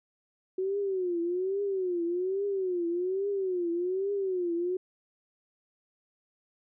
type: tone with vibrato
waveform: sine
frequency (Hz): 370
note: F#4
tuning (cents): 0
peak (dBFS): -27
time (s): 0.58-4.77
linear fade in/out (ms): 5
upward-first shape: triangle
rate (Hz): 1.2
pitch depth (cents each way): 170
effects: none